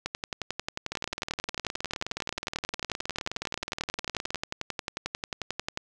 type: two click trains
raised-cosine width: 0.2 ms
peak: -15 / -13 dBFS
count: 67 / 65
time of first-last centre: 0.92-4.357 / 0.06-5.774 s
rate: 19.2 / 11.2 Hz
effects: none